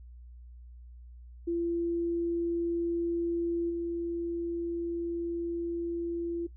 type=tone with level steps; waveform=sine; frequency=340.1 Hz; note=F4; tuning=46 cents flat; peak=-27 / -30 dBFS; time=1.47-6.47 s; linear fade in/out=10 ms; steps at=3.69 s; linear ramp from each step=20 ms; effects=noise-tail reverb RT60 0.1 s tail -17 dB re dry + added 60 Hz sine -46 dBFS peak until 6.56 s